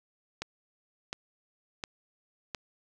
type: click train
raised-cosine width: 0.2 ms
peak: -17 dBFS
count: 4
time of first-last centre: 0.42-2.548 s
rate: 1.41 Hz
effects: none